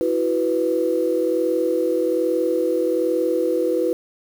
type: chord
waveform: sine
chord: E suspended second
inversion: none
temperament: just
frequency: 329.6 / 370.8 / 494.4 Hz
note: E4 / F#4 / B4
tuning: 0 / +4 / +2 cents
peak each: -22 / -23 / -20 dBFS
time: 0.01-3.93 s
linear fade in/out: 0 ms
effects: tanh soft clip ceiling -8 dBFS + 7-bit